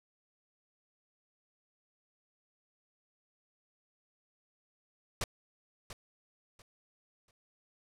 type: noise with echo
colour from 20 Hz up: pink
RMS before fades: -33 dBFS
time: 5.21-5.24 s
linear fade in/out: 2 ms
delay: 690 ms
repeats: 3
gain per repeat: -12 dB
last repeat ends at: 7.31 s
effects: low-pass 10000 Hz 12 dB/octave